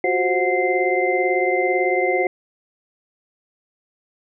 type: tone cluster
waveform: sine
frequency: 358.5 / 376.5 / 525 / 728 / 2080 Hz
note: F4 / F#4 / C5 / F#5 / C7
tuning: +45 / +30 / +6 / -28 / -11 cents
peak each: -23 dBFS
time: 0.04-2.27 s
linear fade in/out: 2 ms
effects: none